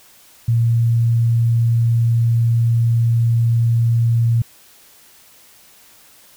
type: tone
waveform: sine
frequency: 116.3 Hz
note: A#2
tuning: 4 cents flat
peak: -12 dBFS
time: 0.48-4.42 s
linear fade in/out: 5 ms
effects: white hiss -48 dBFS RMS until 6.36 s